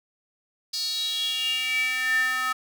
square tone with high-pass filter sweep, 256.2 Hz, C4, 36 cents flat, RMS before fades -26 dBFS, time 0.73-2.53 s, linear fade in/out 10 ms, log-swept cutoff 4700 to 1400 Hz, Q 8.8, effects none

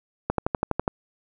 click train, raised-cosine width 1 ms, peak -8 dBFS, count 8, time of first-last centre 0.3-0.879 s, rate 12.1 Hz, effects none

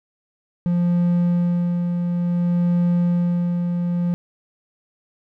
triangle tone with tremolo, 174.61 Hz, F3, in tune, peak -13 dBFS, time 0.66-4.14 s, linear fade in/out 0 ms, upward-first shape sine, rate 0.57 Hz, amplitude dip 40%, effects none

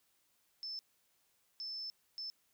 sine tone bursts at uneven times, 5274 Hz, E8, in tune, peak -40 dBFS, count 3, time 0.63-0.79 / 1.6-1.9 / 2.18-2.3 s, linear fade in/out 0 ms, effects white hiss -75 dBFS RMS until 2.53 s

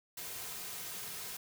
white noise with comb filter, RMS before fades -43 dBFS, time 0.17-1.37 s, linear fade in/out 5 ms, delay 3.5 ms, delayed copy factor -0.5, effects none

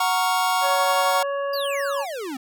square chord, Gb major seventh, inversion none, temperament equal, 740 / 932.3 / 1108.7 / 1396.9 Hz, Gb5 / Bb5 / Db6 / F6, 0 / 0 / 0 / 0 cents, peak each -24 / -26 / -25 / -29 dBFS, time 0-1.23 s, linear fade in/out 5 ms
harmonic tone, 560 Hz, C#5, 18 cents sharp, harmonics 1 / 2 / 3 / 5, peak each -24 / -30 / -35 / -44 dBFS, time 0.61-2.06 s, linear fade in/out 50 ms
square exponential sweep, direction down, 4958 to 248.2 Hz, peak -29 dBFS, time 1.53-2.37 s, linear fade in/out 5 ms
effects none

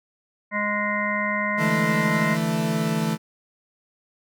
harmonic tone, 207.7 Hz, G#3, in tune, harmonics 1 / 3 / 5 / 7 / 9 / 10, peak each -29 / -30 / -28 / -34 / -28 / -28 dBFS, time 0.51-2.38 s, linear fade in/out 50 ms
40% pulse chord, D suspended second, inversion none, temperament equal with one note detuned, 146.32 / 164.81 / 220 Hz, D3 / E3 / A3, -6 / 0 / 0 cents, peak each -30 / -24 / -24 dBFS, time 1.57-3.18 s, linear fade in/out 50 ms
effects none

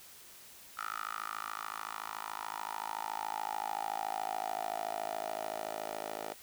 10% pulse tone with high-pass filter sweep, 53.7 Hz, A1, 41 cents flat, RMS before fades -39 dBFS, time 0.77-6.34 s, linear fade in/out 10 ms, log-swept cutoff 1300 to 550 Hz, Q 7.1, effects white hiss -54 dBFS RMS until 6.42 s

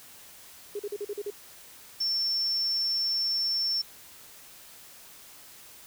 sine tone bursts, 409.9 Hz, G#4, 23 cents flat, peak -30 dBFS, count 7, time 0.75-1.304 s, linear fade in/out 5 ms, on 44 ms, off 41 ms
sine tone, 5410 Hz, E8, 44 cents sharp, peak -25 dBFS, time 2-3.82 s, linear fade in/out 10 ms
effects white hiss -50 dBFS RMS until 5.86 s

